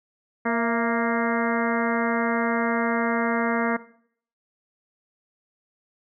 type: harmonic tone with a mistuned harmonic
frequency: 233.1 Hz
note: A#3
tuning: in tune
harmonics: 1 / 2 / 3 / 4 / 5 / 6 / 7 / 8 / 9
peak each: -25 / -28 / -30 / -31 / -32 / -33 / -33 / -34 / -35 dBFS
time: 0.45-3.77 s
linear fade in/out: 10 ms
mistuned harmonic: 3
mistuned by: -52 cents
effects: noise-tail reverb RT60 0.6 s tail -17 dB re dry